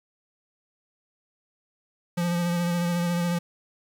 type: tone with vibrato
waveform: square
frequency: 173.4 Hz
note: F3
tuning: 12 cents flat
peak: -24 dBFS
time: 2.17-3.39 s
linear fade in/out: 10 ms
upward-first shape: sine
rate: 14 Hz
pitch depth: 24 cents each way
effects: 9-bit